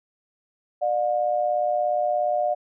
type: tone pair together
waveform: sine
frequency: 600 / 717 Hz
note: D5 / F5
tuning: +37 / +45 cents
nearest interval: minor third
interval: 308 cents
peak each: -23 dBFS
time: 0.81-2.55 s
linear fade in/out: 20 ms
effects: none